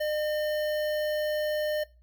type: tone with notch filter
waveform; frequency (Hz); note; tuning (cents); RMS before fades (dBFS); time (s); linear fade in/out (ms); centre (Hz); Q
square; 606; D#5; -46; -29; 0-1.84; 10; 7600; 0.88
effects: noise-tail reverb RT60 0.3 s tail -20 dB re dry + added 60 Hz sine -55 dBFS peak until 2.02 s